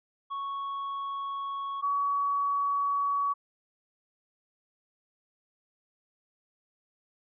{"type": "tone pair in turn", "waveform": ["triangle", "sine"], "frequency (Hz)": [1108.7, 1130], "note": ["C#6", "C#6"], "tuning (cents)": [0, 33], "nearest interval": "unison", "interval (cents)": 33, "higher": "second", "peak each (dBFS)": [-30, -25], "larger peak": "second", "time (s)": [[0.3, 1.82], [1.82, 3.34]], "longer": "neither", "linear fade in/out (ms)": 20, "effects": ["resampled to 11025 Hz"]}